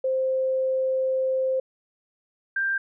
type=tone pair in turn; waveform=sine; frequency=523.3 / 1582.7 Hz; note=C5 / G6; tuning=0 / +16 cents; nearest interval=octave + perfect fifth; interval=1916 cents; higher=second; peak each=-21 / -22 dBFS; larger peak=first; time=0.04-1.6 / 2.56-2.78 s; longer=first; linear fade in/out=5 ms; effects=none